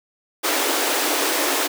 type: high-pass noise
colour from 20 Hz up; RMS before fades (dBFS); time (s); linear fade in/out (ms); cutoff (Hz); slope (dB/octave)
pink; -21; 0.43-1.68; 20; 270; 96
effects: none